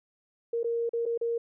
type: tone with dropouts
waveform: sine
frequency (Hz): 466.2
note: A#4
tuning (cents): 0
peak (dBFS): -26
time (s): 0.53-1.38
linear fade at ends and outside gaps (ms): 5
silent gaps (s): 0.632-0.643 / 0.893-0.933 / 1.055-1.061 / 1.177-1.212
effects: none